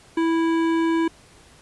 triangle tone with hard clipping, 329 Hz, E4, 3 cents flat, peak -20 dBFS, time 0.17-1.08 s, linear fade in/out 5 ms, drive 18 dB, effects pink hiss -51 dBFS RMS until 1.61 s + resampled to 24000 Hz

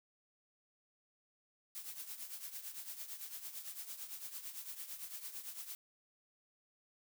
blue noise with tremolo, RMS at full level -44 dBFS, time 1.75-5.75 s, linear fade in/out 0 ms, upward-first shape triangle, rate 8.9 Hz, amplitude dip 75%, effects none

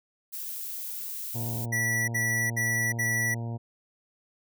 violet noise, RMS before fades -36 dBFS, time 0.32-1.66 s, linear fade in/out 20 ms
harmonic tone, 116.54 Hz, A#2, in tune, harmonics 1 / 2 / 3 / 4 / 5 / 6 / 7 / 8, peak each -31 / -39 / -46 / -48 / -49 / -47 / -53 / -51 dBFS, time 1.34-3.58 s, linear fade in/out 20 ms
square tone bursts, 1952 Hz, B6, 21 cents flat, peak -26 dBFS, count 4, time 1.72-3.346 s, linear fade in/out 10 ms, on 360 ms, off 62 ms
effects none

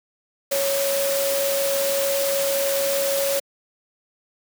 sine tone in noise, 554.4 Hz, C#5, in tune, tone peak -21 dBFS, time 0.51-3.4 s, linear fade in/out 10 ms, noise white, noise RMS -26 dBFS, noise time 0.51-3.4 s, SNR +2 dB, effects high-pass 200 Hz 12 dB/octave

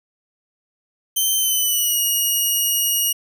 5% pulse tone with pitch glide, 3102 to 2878 Hz, G7 to F#7, -19 to -49 cents, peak -9 dBFS, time 1.16-3.13 s, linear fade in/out 10 ms, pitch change -130 cents, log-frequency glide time 1.36-2.01 s, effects none

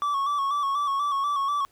triangle tone with vibrato, 1130 Hz, C#6, 33 cents sharp, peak -21 dBFS, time 0.02-1.65 s, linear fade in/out 0 ms, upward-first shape square, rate 4.1 Hz, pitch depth 44 cents each way, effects pink hiss -63 dBFS RMS until 1.71 s

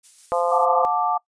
violet noise with tremolo, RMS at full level -41 dBFS, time 0.03-0.66 s, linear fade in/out 20 ms, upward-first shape square, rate 6.5 Hz, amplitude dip 30%
harmonic tone, 173.3 Hz, F3, 13 cents flat, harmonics 3 / 4 / 5 / 6 / 7, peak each -22 / -24 / -26 / -28 / -29 dBFS, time 0.32-0.85 s, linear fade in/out 0 ms
sine chord, D major, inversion first, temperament equal with one note detuned, 722.3 / 880 / 1174.7 Hz, F#5 / A5 / D6, -42 / 0 / 0 cents, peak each -23 dBFS, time 0.51-1.18 s, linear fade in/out 10 ms
effects noise-tail reverb RT60 0.1 s tail -23 dB re dry + resampled to 22050 Hz

